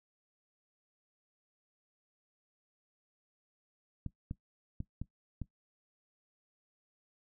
clicks, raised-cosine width 5 ms, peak -26 dBFS, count 5, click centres 4.063 / 4.311 / 4.804 / 5.016 / 5.417 s, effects noise-tail reverb RT60 0.1 s tail -17 dB re dry

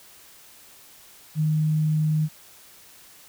sine tone, 154.6 Hz, D#3, 11 cents flat, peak -19 dBFS, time 1.35-2.29 s, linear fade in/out 50 ms, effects white hiss -50 dBFS RMS until 3.28 s

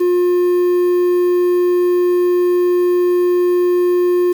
triangle tone with quantisation, 356.1 Hz, F4, 34 cents sharp, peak -9 dBFS, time 0-4.33 s, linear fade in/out 10 ms, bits 6, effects none

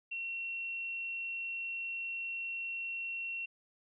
sine tone, 2725 Hz, F7, 43 cents flat, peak -36 dBFS, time 0.11-3.46 s, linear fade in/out 10 ms, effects none

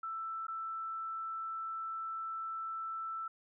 sine tone with dropouts, 1326 Hz, E6, 10 cents sharp, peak -37 dBFS, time 0.03-3.28 s, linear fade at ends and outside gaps 5 ms, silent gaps 0.469-0.481 s, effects none

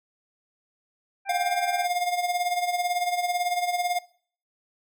harmonic tone, 788 Hz, G5, 9 cents sharp, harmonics 1 / 2 / 3, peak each -31 / -36 / -37 dBFS, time 1.25-1.88 s, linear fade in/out 50 ms
square tone with tremolo, 710 Hz, F5, 28 cents sharp, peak -22 dBFS, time 1.29-3.99 s, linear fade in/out 5 ms, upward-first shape sine, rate 18 Hz, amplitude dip 65%
effects noise-tail reverb RT60 0.5 s tail -20 dB re dry

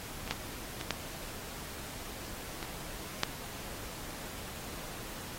clicks, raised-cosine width 0.2 ms, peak -23 / -13 / -19 / -11 / -20 / -8 / -29 dBFS, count 7, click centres 0.277 / 0.31 / 0.812 / 0.907 / 2.628 / 3.234 / 4.107 s, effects pink hiss -44 dBFS RMS until 5.38 s + AAC 48 kbps

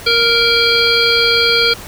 harmonic tone, 466.2 Hz, A#4, in tune, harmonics 1 / 3 / 5 / 7 / 9 / 10, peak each -17 / -17 / -17 / -17 / -17 / -17 dBFS, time 0.06-1.74 s, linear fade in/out 10 ms, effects pink hiss -32 dBFS RMS until 1.87 s

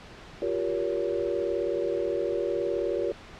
sine chord, G half-diminished seventh, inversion third, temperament just, 352.8 / 392 / 470.4 / 564.5 Hz, F4 / G4 / Bb4 / Db5, +18 / 0 / +16 / +31 cents, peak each -31 dBFS, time 0.42-3.12 s, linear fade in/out 2 ms, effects pink hiss -46 dBFS RMS until 3.39 s + low-pass 4000 Hz 12 dB/octave

